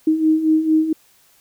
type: beating tone pair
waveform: sine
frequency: 311.4 / 315.8 Hz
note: D#4 / D#4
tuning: +2 / +26 cents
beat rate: 4.4 Hz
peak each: -20 / -14 dBFS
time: 0.07-0.93 s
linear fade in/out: 5 ms
effects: white hiss -55 dBFS RMS until 1.4 s